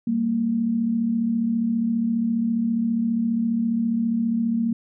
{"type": "tone pair together", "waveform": "sine", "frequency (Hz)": [196, 230.8], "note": ["G3", "A#3"], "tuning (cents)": [0, -17], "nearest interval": "minor third", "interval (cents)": 283, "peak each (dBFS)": [-28, -20], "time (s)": [0.07, 4.73], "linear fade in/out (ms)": 5, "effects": []}